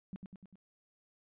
sine tone with echo, 189.8 Hz, F#3, 44 cents sharp, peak -39 dBFS, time 0.13-0.16 s, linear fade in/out 0 ms, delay 99 ms, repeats 4, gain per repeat -4 dB, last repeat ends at 0.556 s, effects resampled to 8000 Hz

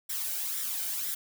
blue noise with flanger, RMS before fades -33 dBFS, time 0.09-1.15 s, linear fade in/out 10 ms, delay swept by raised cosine 0.54 to 1.34 ms, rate 2 Hz, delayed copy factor +0.55, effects none

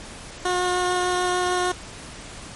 15% pulse tone with vibrato, 360.7 Hz, F#4, 44 cents flat, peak -14 dBFS, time 0.45-1.72 s, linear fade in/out 5 ms, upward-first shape triangle, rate 6.7 Hz, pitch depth 9 cents each way, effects pink hiss -39 dBFS RMS until 2.55 s + MP3 48 kbps

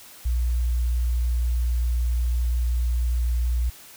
sine tone, 60 Hz, B1, 49 cents flat, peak -19 dBFS, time 0.25-3.7 s, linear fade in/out 10 ms, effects tanh soft clip ceiling -15 dBFS + white hiss -46 dBFS RMS until 3.96 s

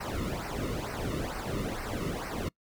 brown noise with flanger, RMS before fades -34 dBFS, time 0-2.49 s, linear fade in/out 10 ms, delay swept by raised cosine 0.28 to 1.28 ms, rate 2.2 Hz, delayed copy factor -0.8, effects noise-tail reverb RT60 0.1 s tail -24 dB re dry

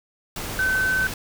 sine tone in noise, 1528 Hz, G6, 45 cents flat, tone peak -19 dBFS, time 0.59-1.07 s, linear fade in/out 2 ms, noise pink, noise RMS -31 dBFS, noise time 0.36-1.14 s, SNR +9 dB, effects none

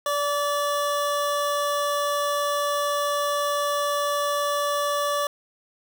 square tone pair together, 579.5 / 1153 Hz, D5 / D6, -23 / -32 cents, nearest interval octave, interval 1191 cents, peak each -26 dBFS, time 0.06-5.27 s, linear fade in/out 2 ms, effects 9-bit

